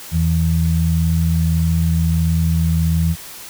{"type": "tone pair together", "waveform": "sine", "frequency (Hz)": [82.41, 163.97], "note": ["E2", "E3"], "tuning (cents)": [0, -9], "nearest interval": "octave", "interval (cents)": 1191, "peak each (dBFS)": -16, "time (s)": [0.11, 3.16], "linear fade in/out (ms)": 50, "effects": ["white hiss -35 dBFS RMS until 3.49 s"]}